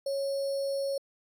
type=tone with sample-and-hold; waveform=sine; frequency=552 Hz; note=C#5; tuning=7 cents flat; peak=-28 dBFS; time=0.06-0.98 s; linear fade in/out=5 ms; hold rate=4900 Hz; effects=resampled to 32000 Hz